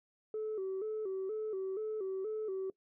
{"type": "tone with vibrato", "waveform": "sine", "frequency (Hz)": 406.4, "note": "G#4", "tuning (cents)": -38, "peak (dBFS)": -33, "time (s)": [0.34, 2.7], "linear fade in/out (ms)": 2, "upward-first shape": "square", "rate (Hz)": 2.1, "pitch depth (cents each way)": 110, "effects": ["noise-tail reverb RT60 0.1 s tail -21 dB re dry", "tanh soft clip ceiling -32 dBFS"]}